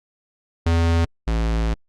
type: tone pair in turn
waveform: square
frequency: 83.6 / 55.56 Hz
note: E2 / A1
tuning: +25 / +18 cents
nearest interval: perfect fifth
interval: 707 cents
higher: first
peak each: -16 / -19 dBFS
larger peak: first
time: 0.66-1.05 / 1.27-1.74 s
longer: second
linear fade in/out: 5 ms
effects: low-pass 6000 Hz 12 dB/octave + Opus 48 kbps